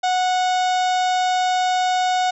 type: harmonic tone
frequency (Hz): 735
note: F#5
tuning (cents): -12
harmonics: 1 / 2 / 3 / 4 / 5 / 6 / 7 / 8 / 9 / 10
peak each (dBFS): -17 / -29 / -33 / -34 / -31 / -38 / -38 / -40 / -42 / -40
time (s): 0.03-2.31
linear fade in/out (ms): 10
effects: none